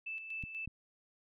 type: tone with tremolo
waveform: sine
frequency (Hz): 2637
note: E7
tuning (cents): 0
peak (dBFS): -38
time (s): 0.06-0.66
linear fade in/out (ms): 10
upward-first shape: square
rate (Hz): 4.1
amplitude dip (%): 50
type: clicks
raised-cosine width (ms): 5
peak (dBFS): -31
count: 2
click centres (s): 0.438 / 0.676
effects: none